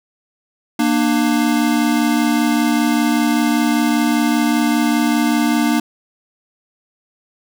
square tone pair together, 234.2 / 299.3 Hz, A#3 / D4, +8 / +33 cents, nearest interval major third, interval 425 cents, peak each -17 dBFS, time 0.79-5.8 s, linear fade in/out 5 ms, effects none

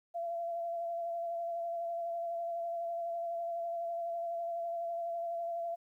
sine tone with vibrato, 680 Hz, F5, 46 cents flat, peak -34 dBFS, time 0.14-5.76 s, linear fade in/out 20 ms, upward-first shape sine, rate 12 Hz, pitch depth 21 cents each way, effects 12-bit

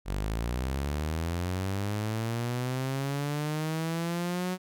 sawtooth linear sweep, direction up, 46.25 to 185 Hz, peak -25 dBFS, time 0.05-4.58 s, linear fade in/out 50 ms, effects none

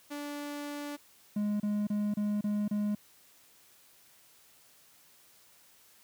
sawtooth tone, 290.5 Hz, D4, 19 cents flat, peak -33 dBFS, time 0.1-0.97 s, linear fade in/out 20 ms
triangle tone bursts, 207.7 Hz, G#3, in tune, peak -26 dBFS, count 6, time 1.36-2.95 s, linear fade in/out 5 ms, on 240 ms, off 30 ms
effects white hiss -61 dBFS RMS until 6.03 s + high-pass 60 Hz 12 dB/octave

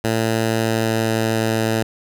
10% pulse tone with pitch glide, 112.5 to 111.85 Hz, A2 to A2, +39 to +29 cents, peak -9 dBFS, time 0.04-1.83 s, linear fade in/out 5 ms, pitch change -10 cents, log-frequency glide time 0.52-1.59 s, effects none

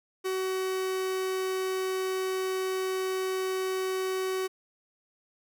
45% pulse tone, 376.5 Hz, F#4, 30 cents sharp, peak -28 dBFS, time 0.24-4.48 s, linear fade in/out 20 ms, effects none

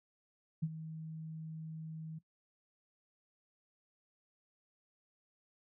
sine tone with ADSR envelope, 159.1 Hz, D#3, 39 cents sharp, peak -29 dBFS, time 0.62-2.19 s, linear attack 14 ms, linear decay 44 ms, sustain -13 dB, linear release 11 ms, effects noise-tail reverb RT60 0.1 s tail -17 dB re dry

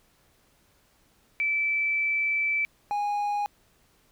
sine / triangle tone pair in turn, 2319 / 823.2 Hz, D7 / G#5, -22 / -16 cents, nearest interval octave + tritone, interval 1794 cents, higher first, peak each -23 dBFS, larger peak neither, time 1.4-2.65 / 2.91-3.46 s, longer first, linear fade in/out 0 ms, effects pink hiss -64 dBFS RMS until 4.11 s

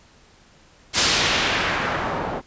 white noise with low-pass filter sweep, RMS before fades -22 dBFS, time 0.93-2.42 s, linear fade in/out 50 ms, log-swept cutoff 6600 to 700 Hz, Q 1, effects pink hiss -53 dBFS RMS until 2.46 s + resampled to 16000 Hz

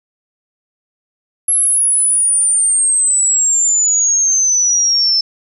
sine exponential sweep, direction down, 11175 to 5274 Hz, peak -10 dBFS, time 1.48-5.21 s, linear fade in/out 5 ms, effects none

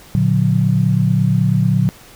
sine chord, Bb augmented, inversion none, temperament just, 116.54 / 145.68 / 182.1 Hz, Bb2 / D3 / F#3, 0 / -14 / -27 cents, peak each -16 dBFS, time 0.15-1.89 s, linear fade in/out 0 ms, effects pink hiss -42 dBFS RMS until 2.15 s

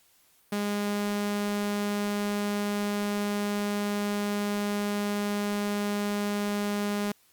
sawtooth tone, 205.2 Hz, G#3, 21 cents flat, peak -23 dBFS, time 0.52-7.12 s, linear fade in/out 5 ms, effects white hiss -63 dBFS RMS until 7.32 s + Opus 48 kbps

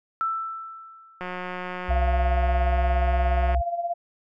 sine tone with exponential decay, 1327 Hz, E6, 11 cents sharp, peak -21 dBFS, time 0.21-1.5 s, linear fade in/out 0 ms, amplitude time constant 280 ms
click train, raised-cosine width 0.5 ms, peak -18 dBFS, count 424, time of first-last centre 1.21-3.547 s, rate 181 Hz
sine tone with pitch glide, 63.6 to 63.97 Hz, C2 to C2, -48 to -38 cents, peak -20 dBFS, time 1.88-3.62 s, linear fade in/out 20 ms, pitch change +10 cents, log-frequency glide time 2.35-2.9 s
sine tone with tremolo, 690 Hz, F5, 21 cents flat, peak -22 dBFS, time 1.9-3.94 s, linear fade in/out 10 ms, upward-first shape sine, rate 17 Hz, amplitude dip 65%
effects none

